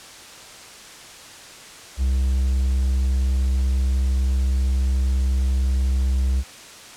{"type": "tone", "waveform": "triangle", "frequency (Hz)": 65.41, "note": "C2", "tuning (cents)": 0, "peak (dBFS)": -15, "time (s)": [1.97, 6.44], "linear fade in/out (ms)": 50, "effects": ["white hiss -41 dBFS RMS until 6.96 s", "low-pass 8000 Hz 12 dB/octave"]}